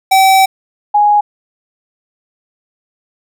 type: tone pair in turn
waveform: square / sine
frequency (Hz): 768 / 829.8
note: G5 / G#5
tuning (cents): -36 / -2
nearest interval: minor second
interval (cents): 134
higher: second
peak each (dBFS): -6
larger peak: neither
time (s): 0.11-0.46 / 0.94-1.21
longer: first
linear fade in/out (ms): 10
effects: none